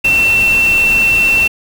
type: tone in noise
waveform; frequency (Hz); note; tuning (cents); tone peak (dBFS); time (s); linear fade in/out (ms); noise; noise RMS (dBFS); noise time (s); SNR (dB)
sine; 2696; E7; +38; -8; 0.04-1.48; 10; pink; -23; 0.04-1.48; +12
effects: none